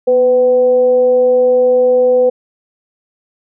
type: tone with frequency modulation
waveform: sine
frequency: 502 Hz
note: B4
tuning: 28 cents sharp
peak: -7 dBFS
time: 0.07-2.3 s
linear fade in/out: 10 ms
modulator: 258 Hz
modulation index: 0.25
effects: none

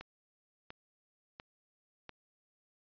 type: click train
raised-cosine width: 0.3 ms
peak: -29 dBFS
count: 4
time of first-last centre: 0.01-2.093 s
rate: 1.44 Hz
effects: resampled to 11025 Hz

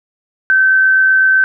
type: tone with amplitude modulation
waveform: sine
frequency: 1541 Hz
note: G6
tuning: 30 cents flat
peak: -6 dBFS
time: 0.5-1.44 s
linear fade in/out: 0 ms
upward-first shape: sine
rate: 87.9 Hz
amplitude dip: 25%
effects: none

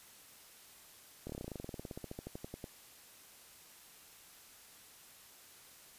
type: slowing click train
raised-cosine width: 2 ms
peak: -29 dBFS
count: 26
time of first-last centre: 1.27-2.642 s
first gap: 25 ms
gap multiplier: 1.06
effects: white hiss -58 dBFS RMS until 5.98 s + resampled to 32000 Hz

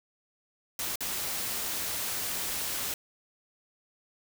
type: noise with dropouts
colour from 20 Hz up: white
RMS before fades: -33 dBFS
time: 0.79-2.94 s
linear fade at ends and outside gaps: 2 ms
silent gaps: 0.957-1.006 s
effects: none

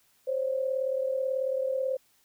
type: tone pair together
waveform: sine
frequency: 523.3 / 561.6 Hz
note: C5 / C#5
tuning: 0 / +22 cents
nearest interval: minor second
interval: 122 cents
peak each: -27 / -33 dBFS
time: 0.27-1.97 s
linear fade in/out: 10 ms
effects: white hiss -66 dBFS RMS until 2.24 s

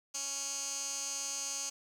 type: tone with band-pass filter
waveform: 15% pulse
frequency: 277.2 Hz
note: C#4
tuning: in tune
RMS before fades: -38 dBFS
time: 0.14-1.7 s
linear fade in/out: 10 ms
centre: 6500 Hz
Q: 4.1
effects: 10-bit

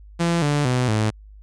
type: tone with pitch steps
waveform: sawtooth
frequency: 169.8 / 146.12 / 125.75 / 108.21 Hz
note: F3 / D3 / B2 / A2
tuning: -48 / -8 / +32 / -28 cents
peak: -14 dBFS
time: 0.19-1.11 s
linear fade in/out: 20 ms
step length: 230 ms
effects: added 51 Hz sine -41 dBFS peak until 1.42 s + resampled to 22050 Hz

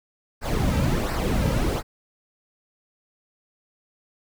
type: noise with flanger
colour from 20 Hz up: brown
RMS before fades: -23 dBFS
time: 0.41-1.83 s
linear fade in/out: 50 ms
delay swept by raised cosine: 0.29 to 2.79 ms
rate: 1.4 Hz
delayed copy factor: -0.65
effects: none

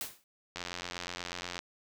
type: noise with exponential decay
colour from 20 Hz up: white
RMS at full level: -34 dBFS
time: 0.01-0.24 s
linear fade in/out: 1 ms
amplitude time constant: 49 ms
type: click train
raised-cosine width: 0.2 ms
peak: -20 dBFS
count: 92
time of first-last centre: 0.56-1.591 s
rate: 88.3 Hz
effects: none

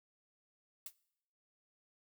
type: noise with exponential decay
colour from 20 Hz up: blue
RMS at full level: -40 dBFS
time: 0.86-0.94 s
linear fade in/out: 2 ms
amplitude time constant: 16 ms
effects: noise-tail reverb RT60 0.8 s tail -22 dB re dry

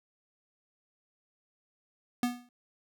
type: tone with exponential decay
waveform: square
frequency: 244.2 Hz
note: B3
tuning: 19 cents flat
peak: -24 dBFS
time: 2.23-2.49 s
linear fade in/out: 2 ms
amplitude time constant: 55 ms
effects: none

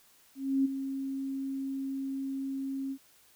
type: tone with ADSR envelope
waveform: sine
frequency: 270.4 Hz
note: C#4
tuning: 43 cents flat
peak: -22 dBFS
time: 0.35-2.98 s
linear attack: 300 ms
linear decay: 16 ms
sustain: -10 dB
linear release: 65 ms
effects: white hiss -62 dBFS RMS until 3.35 s

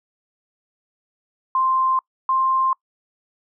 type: tone pair in turn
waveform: sine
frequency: 1046.5 / 1052.4 Hz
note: C6 / C6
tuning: 0 / +10 cents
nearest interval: unison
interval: 10 cents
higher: second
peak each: -16 dBFS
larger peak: neither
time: 1.55-1.99 / 2.29-2.73 s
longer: neither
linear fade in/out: 2 ms
effects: noise-tail reverb RT60 0.1 s tail -26 dB re dry

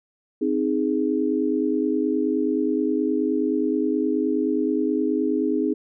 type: chord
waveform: sine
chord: Ab major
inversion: first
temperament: equal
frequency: 261.6 / 311.1 / 415.3 Hz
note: C4 / Eb4 / Ab4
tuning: 0 / 0 / 0 cents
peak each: -24 / -23 / -25 dBFS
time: 0.41-5.74 s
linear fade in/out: 10 ms
effects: none

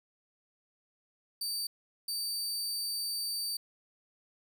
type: tone bursts at uneven times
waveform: sawtooth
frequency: 4619 Hz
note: D8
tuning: 30 cents flat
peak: -30 dBFS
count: 2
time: 1.41-1.67 / 2.08-3.57 s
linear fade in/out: 5 ms
effects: none

